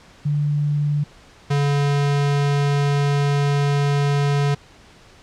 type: tone pair in turn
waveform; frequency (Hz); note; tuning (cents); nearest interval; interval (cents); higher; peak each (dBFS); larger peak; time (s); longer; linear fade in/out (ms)
sine / square; 146.83 / 142.73; D3 / D3; 0 / -49; unison; 49; first; -17 / -17; neither; 0.25-1.04 / 1.5-4.55; second; 10
effects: pink hiss -48 dBFS RMS until 5.22 s + low-pass 6000 Hz 12 dB/octave